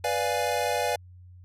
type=chord; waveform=square; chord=B diminished seventh; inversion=none; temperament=equal; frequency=493.9 / 587.3 / 698.5 / 830.6 Hz; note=B4 / D5 / F5 / Ab5; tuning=0 / 0 / 0 / 0 cents; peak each=-31 dBFS; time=0.04-0.96 s; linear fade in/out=5 ms; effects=added 90 Hz sine -46 dBFS peak until 1.44 s + resampled to 32000 Hz